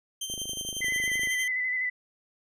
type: tone with tremolo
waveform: 20% pulse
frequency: 3136 Hz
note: G7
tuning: in tune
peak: -25 dBFS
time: 0.21-1.48 s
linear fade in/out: 5 ms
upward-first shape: sine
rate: 11 Hz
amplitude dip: 55%
type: click train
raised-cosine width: 2 ms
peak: -30 dBFS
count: 26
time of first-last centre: 0.3-1.273 s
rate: 25.7 Hz
type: tone with vibrato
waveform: sine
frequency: 2013 Hz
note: B6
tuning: 33 cents sharp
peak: -26 dBFS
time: 0.81-1.9 s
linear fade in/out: 10 ms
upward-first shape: square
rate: 12 Hz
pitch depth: 23 cents each way
effects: none